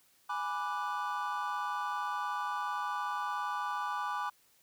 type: chord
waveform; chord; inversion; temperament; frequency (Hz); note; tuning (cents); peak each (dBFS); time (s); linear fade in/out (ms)
triangle; G# half-diminished seventh; none; equal; 830.6 / 987.8 / 1174.7 / 1480; G#5 / B5 / D6 / F#6; 0 / 0 / 0 / 0; -37 / -36 / -35 / -40; 0.29-4.3; 10
effects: white hiss -67 dBFS RMS until 4.62 s